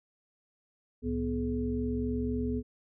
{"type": "tone cluster", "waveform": "sine", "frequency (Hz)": [67.4, 111.3, 246, 425.4], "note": ["C#2", "A2", "B3", "G#4"], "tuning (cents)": [-48, 20, -7, 42], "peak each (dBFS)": [-35, -39, -31, -36], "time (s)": [1.02, 2.63], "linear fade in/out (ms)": 50, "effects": []}